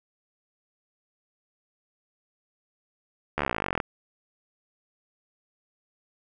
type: slowing click train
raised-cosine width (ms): 0.5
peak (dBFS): -11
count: 24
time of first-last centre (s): 3.38-3.802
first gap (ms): 13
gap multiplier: 1.03
effects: none